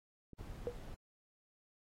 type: clicks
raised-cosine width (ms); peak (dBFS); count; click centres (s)
3; -39 / -38; 2; 0.333 / 0.411
type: noise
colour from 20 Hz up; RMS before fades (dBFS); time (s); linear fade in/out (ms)
brown; -48; 0.38-0.95; 10
type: tone with exponential decay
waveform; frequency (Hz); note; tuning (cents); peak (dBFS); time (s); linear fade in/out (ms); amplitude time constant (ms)
sine; 483.3; B4; -38; -31; 0.67-0.77; 0; 20
effects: AAC 48 kbps